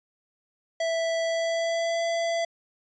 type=tone with pitch glide; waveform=square; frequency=659.3 to 671.6 Hz; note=E5 to E5; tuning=0 to +32 cents; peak=-25 dBFS; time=0.8-2.45 s; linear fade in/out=5 ms; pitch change=+32 cents; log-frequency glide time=1.25-2.03 s; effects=resampled to 16000 Hz